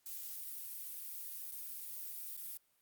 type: noise with dropouts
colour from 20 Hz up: violet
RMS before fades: -45 dBFS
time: 0.06-2.57 s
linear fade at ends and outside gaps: 0 ms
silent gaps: 1.513-1.521 / 2.366-2.376 s
effects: white hiss -75 dBFS RMS until 2.81 s + Opus 48 kbps